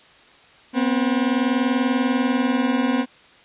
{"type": "tone pair together", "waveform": "40% pulse", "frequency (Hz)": [243.2, 263.5], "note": ["B3", "C4"], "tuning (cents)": [-26, 12], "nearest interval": "minor second", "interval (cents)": 138, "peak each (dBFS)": -20, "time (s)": [0.73, 3.06], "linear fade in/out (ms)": 50, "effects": ["white hiss -50 dBFS RMS until 3.44 s", "resampled to 8000 Hz"]}